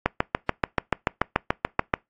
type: click train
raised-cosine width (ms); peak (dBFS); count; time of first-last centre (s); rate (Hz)
0.5; -4; 14; 0.06-1.939; 6.92
effects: noise-tail reverb RT60 0.2 s tail -25 dB re dry + AAC 32 kbps